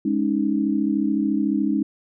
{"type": "chord", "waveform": "sine", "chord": "Ab suspended fourth", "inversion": "none", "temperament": "equal", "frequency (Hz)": [207.7, 277.2, 311.1], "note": ["Ab3", "Db4", "Eb4"], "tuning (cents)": [0, 0, 0], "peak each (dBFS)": -23, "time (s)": [0.05, 1.83], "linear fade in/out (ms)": 5, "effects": []}